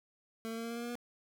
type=tone with pitch steps; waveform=25% pulse; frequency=224.6 / 226.8 / 229.1 / 231.3 / 233.6 / 235.9 / 238.2 / 240.6 Hz; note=A3 / A#3 / A#3 / A#3 / A#3 / A#3 / A#3 / B3; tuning=+36 / -47 / -30 / -13 / +4 / +21 / +38 / -45 cents; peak=-34 dBFS; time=0.45-0.954 s; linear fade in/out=0 ms; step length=63 ms; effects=none